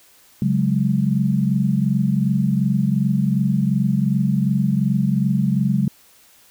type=chord; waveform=sine; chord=C# suspended fourth; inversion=none; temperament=equal; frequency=138.59 / 185 / 207.7 Hz; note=C#3 / F#3 / G#3; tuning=0 / 0 / 0 cents; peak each=-20 dBFS; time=0.42-5.88 s; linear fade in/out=2 ms; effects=white hiss -52 dBFS RMS until 6.5 s